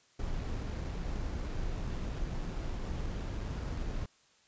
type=noise with sample-and-hold; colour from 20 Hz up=brown; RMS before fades=-36 dBFS; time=0.19-4.06 s; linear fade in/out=5 ms; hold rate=6300 Hz; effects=white hiss -66 dBFS RMS until 4.47 s + resampled to 16000 Hz